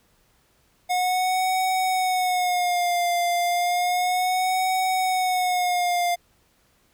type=tone with vibrato; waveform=square; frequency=723 Hz; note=F#5; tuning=40 cents flat; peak=-21 dBFS; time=0.89-6.16 s; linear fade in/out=20 ms; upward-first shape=sine; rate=0.32 Hz; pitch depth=62 cents each way; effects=pink hiss -63 dBFS RMS until 6.93 s